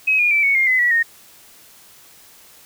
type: tone with pitch steps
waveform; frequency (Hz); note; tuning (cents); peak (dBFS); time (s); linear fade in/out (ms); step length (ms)
sine; 2547 / 2433 / 2325 / 2221 / 2122 / 2027 / 1937 / 1850.6; D#7 / D#7 / D7 / C#7 / C7 / B6 / B6 / A#6; +40 / -39 / -18 / +3 / +24 / +45 / -34 / -13; -13; 0.07-1.03; 10; 120
effects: white hiss -47 dBFS RMS until 2.65 s